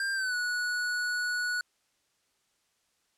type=tone with pitch glide; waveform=square; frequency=1591 to 1467.4 Hz; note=G6 to F#6; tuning=+25 to -15 cents; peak=-29 dBFS; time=0-1.61 s; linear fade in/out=2 ms; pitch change=-140 cents; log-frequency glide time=0.13-0.35 s; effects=white hiss -73 dBFS RMS until 3.17 s + low-pass 9000 Hz 12 dB/octave